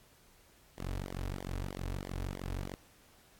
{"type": "tone with flanger", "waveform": "sawtooth", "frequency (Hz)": 46.48, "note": "F#1", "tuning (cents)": 9, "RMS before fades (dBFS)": -39, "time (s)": [0.77, 2.76], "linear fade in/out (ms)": 20, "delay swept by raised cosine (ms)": [0.71, 5.81], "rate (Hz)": 3.1, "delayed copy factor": -0.85, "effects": ["pink hiss -63 dBFS RMS until 3.39 s", "AAC 64 kbps"]}